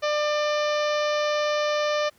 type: harmonic tone with a mistuned harmonic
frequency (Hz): 597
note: D5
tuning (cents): +28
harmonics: 1 / 2 / 3 / 4 / 5 / 6 / 7 / 8 / 9 / 10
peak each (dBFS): -23 / -29 / -33 / -35 / -37 / -39 / -40 / -41 / -42 / -43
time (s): 0.02-2.1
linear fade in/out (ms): 20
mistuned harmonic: 9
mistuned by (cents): +24
effects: pink hiss -60 dBFS RMS until 2.18 s + high-pass 60 Hz 12 dB/octave